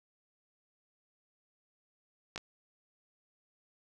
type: clicks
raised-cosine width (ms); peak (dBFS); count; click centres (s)
0.2; -21; 2; 2.36 / 2.378
effects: none